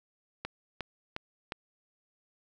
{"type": "click train", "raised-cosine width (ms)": 0.3, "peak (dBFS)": -19, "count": 4, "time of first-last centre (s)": [0.45, 1.521], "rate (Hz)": 2.8, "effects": []}